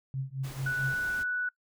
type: tone with tremolo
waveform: sine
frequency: 134 Hz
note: C3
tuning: 42 cents sharp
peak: -28 dBFS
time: 0.14-0.94 s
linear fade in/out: 0 ms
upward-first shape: triangle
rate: 4.5 Hz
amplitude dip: 100%
type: noise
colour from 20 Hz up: pink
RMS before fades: -45 dBFS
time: 0.43-1.24 s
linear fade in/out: 20 ms
type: tone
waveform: sine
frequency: 1480 Hz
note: F#6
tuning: in tune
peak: -28 dBFS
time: 0.66-1.49 s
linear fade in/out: 5 ms
effects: noise-tail reverb RT60 0.1 s tail -23 dB re dry